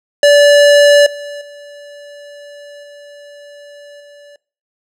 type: tone with level steps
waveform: square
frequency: 579 Hz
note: D5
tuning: 25 cents flat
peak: -5 / -25 / -33 / -35 / -38 dBFS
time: 0.23-4.36 s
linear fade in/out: 2 ms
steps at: 1.06 / 1.41 / 2.83 / 4 s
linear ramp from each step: 5 ms
effects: noise-tail reverb RT60 0.4 s tail -22 dB re dry + low-pass 8000 Hz 12 dB/octave